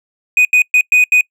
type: tone bursts at uneven times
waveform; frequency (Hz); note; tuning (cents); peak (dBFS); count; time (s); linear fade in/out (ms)
triangle; 2489; D#7; 0; -5; 5; 0.37-0.45 / 0.53-0.62 / 0.74-0.81 / 0.92-1.04 / 1.12-1.21; 2
effects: noise-tail reverb RT60 0.1 s tail -26 dB re dry